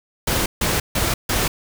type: noise bursts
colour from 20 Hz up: pink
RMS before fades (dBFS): -20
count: 4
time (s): 0.27-1.48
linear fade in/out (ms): 5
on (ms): 190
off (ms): 150
effects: none